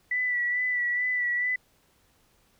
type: tone with vibrato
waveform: sine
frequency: 1969 Hz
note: B6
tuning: 6 cents flat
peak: -24 dBFS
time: 0.11-1.56 s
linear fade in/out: 5 ms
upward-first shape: sine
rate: 2.3 Hz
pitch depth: 30 cents each way
effects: pink hiss -65 dBFS RMS until 2.59 s